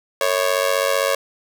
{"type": "tone with amplitude modulation", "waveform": "sawtooth", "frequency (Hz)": 552, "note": "C#5", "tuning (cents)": -7, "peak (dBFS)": -9, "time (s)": [0.21, 1.15], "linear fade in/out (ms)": 2, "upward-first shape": "sine", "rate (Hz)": 95.5, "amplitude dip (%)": 95, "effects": []}